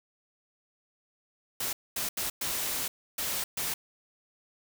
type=noise bursts at uneven times; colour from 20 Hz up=white; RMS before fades=-32 dBFS; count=6; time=1.6-1.73 / 1.96-2.09 / 2.17-2.3 / 2.41-2.88 / 3.18-3.44 / 3.57-3.74 s; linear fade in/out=5 ms; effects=none